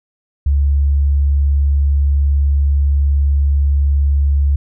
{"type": "tone", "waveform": "sine", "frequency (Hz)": 70.6, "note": "C#2", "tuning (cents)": 32, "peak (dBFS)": -10, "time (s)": [0.46, 4.56], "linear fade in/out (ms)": 5, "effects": []}